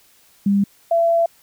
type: tone pair in turn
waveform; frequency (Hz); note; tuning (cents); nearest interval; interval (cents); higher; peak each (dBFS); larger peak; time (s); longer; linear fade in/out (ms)
sine; 200 / 672.7; G3 / E5; +35 / +35; octave + major sixth; 2100; second; -13; neither; 0.46-0.64 / 0.91-1.26; second; 5
effects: white hiss -54 dBFS RMS until 1.42 s